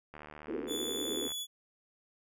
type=click train; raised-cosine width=0.5 ms; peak=-32 dBFS; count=90; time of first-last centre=0.14-1.319 s; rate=75.5 Hz
type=band-pass noise; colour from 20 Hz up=white; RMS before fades=-38 dBFS; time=0.48-1.28 s; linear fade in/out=5 ms; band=230 to 490 Hz; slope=96 dB/octave
type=tone with pitch glide; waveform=sawtooth; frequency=3458 to 3414 Hz; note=A7 to G#7; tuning=-31 to +47 cents; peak=-33 dBFS; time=0.67-1.47 s; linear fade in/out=50 ms; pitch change=-22 cents; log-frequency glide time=1.11-1.34 s
effects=none